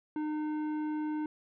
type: tone with tanh clipping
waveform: sine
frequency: 304.9 Hz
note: D#4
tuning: 35 cents flat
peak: -33 dBFS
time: 0.16-1.26 s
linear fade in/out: 2 ms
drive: 11 dB
effects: none